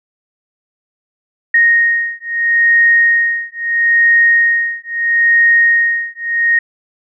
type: beating tone pair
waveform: sine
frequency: 1863 / 1863.76 Hz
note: A#6 / A#6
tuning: -2 / -1 cents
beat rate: 0.76 Hz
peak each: -12 dBFS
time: 1.54-6.59 s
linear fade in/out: 5 ms
effects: none